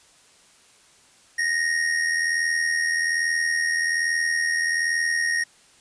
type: tone with amplitude modulation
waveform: square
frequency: 1864.7 Hz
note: A#6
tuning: in tune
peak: -19 dBFS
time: 1.38-5.44 s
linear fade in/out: 10 ms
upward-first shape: sine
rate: 81.2 Hz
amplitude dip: 55%
effects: white hiss -55 dBFS RMS until 5.8 s + resampled to 22050 Hz